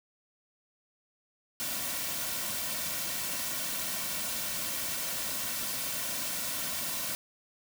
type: noise with comb filter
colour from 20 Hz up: white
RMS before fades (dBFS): -34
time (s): 1.6-7.15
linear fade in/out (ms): 0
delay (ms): 2.4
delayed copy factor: -0.55
effects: none